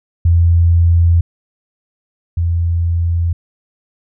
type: tone pair in turn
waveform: sine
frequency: 84.9 / 84.9 Hz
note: F2 / F2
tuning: -48 / -48 cents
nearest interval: unison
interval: 0 cents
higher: neither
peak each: -7 / -12 dBFS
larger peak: first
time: 0.25-1.21 / 2.37-3.33 s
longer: neither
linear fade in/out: 5 ms
effects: none